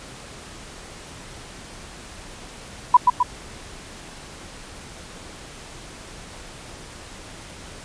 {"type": "tone with echo", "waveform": "sine", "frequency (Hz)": 987.8, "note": "B5", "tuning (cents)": 0, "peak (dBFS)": -6, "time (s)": [2.94, 2.97], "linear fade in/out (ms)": 5, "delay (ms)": 130, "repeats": 2, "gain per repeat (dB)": -4, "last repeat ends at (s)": 3.23, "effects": ["pink hiss -40 dBFS RMS until 7.84 s", "resampled to 22050 Hz"]}